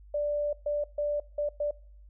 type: tone bursts at uneven times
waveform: sine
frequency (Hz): 587.3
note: D5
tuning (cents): 0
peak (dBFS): -26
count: 5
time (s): 0.14-0.53 / 0.66-0.84 / 0.98-1.2 / 1.38-1.49 / 1.6-1.71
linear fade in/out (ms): 5
effects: noise-tail reverb RT60 0.6 s tail -24 dB re dry + added 50 Hz sine -49 dBFS peak until 2.09 s